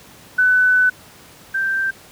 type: tone pair in turn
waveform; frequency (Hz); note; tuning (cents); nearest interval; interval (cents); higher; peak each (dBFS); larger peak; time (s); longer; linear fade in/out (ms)
sine; 1500 / 1568.7; F#6 / G6; +23 / +1; minor second; 78; second; -11 / -17; first; 0.38-0.9 / 1.54-1.91; first; 10
effects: pink hiss -44 dBFS RMS until 2.11 s + high-pass 80 Hz 12 dB/octave